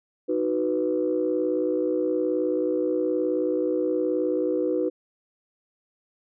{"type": "chord", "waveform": "sine", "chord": "B major", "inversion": "first", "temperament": "equal", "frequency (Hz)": [311.1, 370, 493.9], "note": ["D#4", "F#4", "B4"], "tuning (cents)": [0, 0, 0], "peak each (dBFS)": [-26, -26, -25], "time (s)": [0.28, 4.9], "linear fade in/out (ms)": 20, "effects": ["tanh soft clip ceiling -13 dBFS"]}